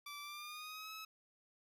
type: tone with pitch glide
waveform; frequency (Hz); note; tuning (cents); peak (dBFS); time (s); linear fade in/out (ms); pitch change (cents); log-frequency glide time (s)
15% pulse; 1163 to 1290.4; D6 to E6; -17 to -37; -40; 0.06-1.05; 5; +180; 0.21-0.92
effects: none